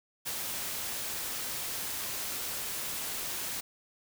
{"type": "noise with ADSR envelope", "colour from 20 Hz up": "white", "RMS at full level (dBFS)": -34, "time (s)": [0.25, 3.61], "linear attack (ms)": 25, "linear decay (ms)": 43, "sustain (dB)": -2, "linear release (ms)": 12, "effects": []}